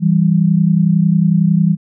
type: tone pair together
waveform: sine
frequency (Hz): 164.81 / 195.83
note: E3 / G3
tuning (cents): 0 / -1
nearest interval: minor third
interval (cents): 299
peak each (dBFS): -11 / -13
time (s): 0-1.77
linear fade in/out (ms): 50
effects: none